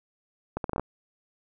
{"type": "accelerating click train", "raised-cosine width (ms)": 1, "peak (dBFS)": -15, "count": 7, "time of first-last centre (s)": [0.57, 0.796], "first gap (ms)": 72, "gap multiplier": 0.73, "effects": []}